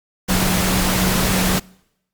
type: tone in noise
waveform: sine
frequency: 185.5 Hz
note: F#3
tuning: 5 cents sharp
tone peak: -19 dBFS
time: 0.28-1.6 s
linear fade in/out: 20 ms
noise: pink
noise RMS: -19 dBFS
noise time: 0.28-1.6 s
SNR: -3 dB
effects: noise-tail reverb RT60 0.8 s tail -25 dB re dry + Opus 48 kbps